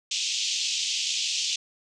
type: band-pass noise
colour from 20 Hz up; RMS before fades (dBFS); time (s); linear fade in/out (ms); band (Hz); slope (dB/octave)
pink; -28; 0.11-1.56; 5; 2700 to 7100; 48
effects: none